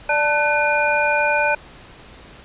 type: tone cluster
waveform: sine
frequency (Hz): 589 / 885 / 1504 / 2426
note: D5 / A5 / F#6 / D#7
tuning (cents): +5 / +10 / +28 / -44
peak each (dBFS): -21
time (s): 0.09-1.55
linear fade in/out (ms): 5
effects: pink hiss -43 dBFS RMS until 2.44 s + resampled to 8000 Hz